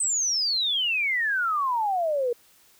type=exponential sweep; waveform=sine; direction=down; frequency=8330 to 466.2 Hz; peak=-22 dBFS; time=0-2.33 s; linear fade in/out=5 ms; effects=white hiss -58 dBFS RMS until 2.79 s